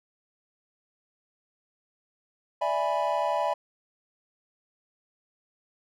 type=chord; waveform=triangle; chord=E dominant seventh; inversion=third; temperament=equal; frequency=587.3 / 659.3 / 830.6 / 987.8 Hz; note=D5 / E5 / G#5 / B5; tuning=0 / 0 / 0 / 0 cents; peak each=-28 dBFS; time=2.61-3.54 s; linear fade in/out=10 ms; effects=none